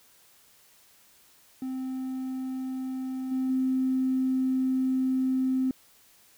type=tone with level steps; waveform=triangle; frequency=260.3 Hz; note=C4; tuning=9 cents flat; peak=-28 / -22 / -19 dBFS; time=1.62-5.71 s; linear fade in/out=2 ms; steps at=3.31 / 3.49 s; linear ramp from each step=10 ms; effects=tanh soft clip ceiling -21 dBFS + white hiss -59 dBFS RMS until 6.37 s